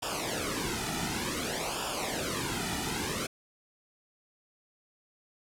pink noise with flanger, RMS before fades -33 dBFS, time 0.02-3.27 s, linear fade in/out 10 ms, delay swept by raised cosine 0.48 to 1.88 ms, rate 0.55 Hz, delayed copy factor -0.8, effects low-pass 11000 Hz 12 dB/octave

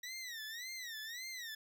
20% pulse tone with vibrato, 1908 Hz, A#6, 40 cents sharp, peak -38 dBFS, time 0.03-1.55 s, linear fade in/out 5 ms, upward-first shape sine, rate 1.8 Hz, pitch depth 170 cents each way, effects none

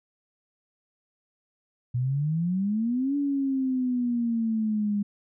sine exponential two-way sweep, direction up then down, 119.9 to 287.2 to 202.4 Hz, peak -23 dBFS, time 1.94-5.03 s, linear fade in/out 10 ms, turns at 3.16 s, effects none

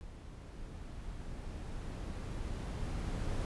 brown noise with level ramp, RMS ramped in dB -49 to -35 dBFS, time 0.01-3.45 s, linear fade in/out 0 ms, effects resampled to 24000 Hz

